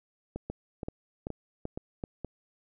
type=two click trains; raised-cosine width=2 ms; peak=-22 / -21 dBFS; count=5 / 5; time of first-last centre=0.36-2.247 / 0.5-2.038 s; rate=2.12 / 2.6 Hz; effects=none